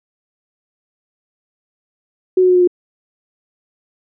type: tone with pitch steps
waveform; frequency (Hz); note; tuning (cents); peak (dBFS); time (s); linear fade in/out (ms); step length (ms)
sine; 370.4 / 366.8 / 363.2 / 359.6 / 356.1; F#4 / F#4 / F#4 / F#4 / F4; +2 / -15 / -32 / -49 / +34; -8; 2.37-2.675; 5; 61
effects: none